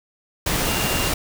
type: tone in noise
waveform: sine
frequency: 2794 Hz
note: F7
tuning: in tune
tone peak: -29 dBFS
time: 0.67-1.09 s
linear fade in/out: 5 ms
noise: pink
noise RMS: -22 dBFS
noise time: 0.46-1.14 s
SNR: -10 dB
effects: none